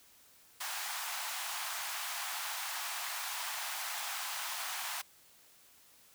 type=high-pass noise; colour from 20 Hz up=pink; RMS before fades=-39 dBFS; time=0.6-5.02 s; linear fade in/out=10 ms; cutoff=740 Hz; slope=48 dB/octave; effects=white hiss -62 dBFS RMS until 6.14 s